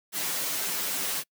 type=noise with comb filter; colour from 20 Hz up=white; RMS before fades=-30 dBFS; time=0.12-1.24 s; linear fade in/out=50 ms; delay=8.7 ms; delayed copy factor=-0.85; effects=noise-tail reverb RT60 0.1 s tail -26 dB re dry + high-pass 150 Hz 12 dB/octave